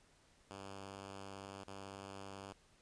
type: tone with dropouts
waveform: 5% pulse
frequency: 98 Hz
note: G2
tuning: in tune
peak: -37 dBFS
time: 0.51-2.53 s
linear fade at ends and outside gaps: 0 ms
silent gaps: 1.636-1.675 s
effects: pink hiss -69 dBFS RMS until 2.81 s + resampled to 22050 Hz